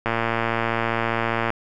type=click train; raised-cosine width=0.5 ms; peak=-7 dBFS; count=167; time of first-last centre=0.06-1.503 s; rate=115 Hz; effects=none